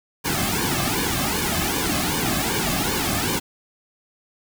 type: noise with flanger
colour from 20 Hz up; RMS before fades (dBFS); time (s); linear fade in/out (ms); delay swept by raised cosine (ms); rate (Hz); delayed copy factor
pink; -23; 0.24-3.4; 20; 1.5 to 2.14; 2.6; -0.95
effects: none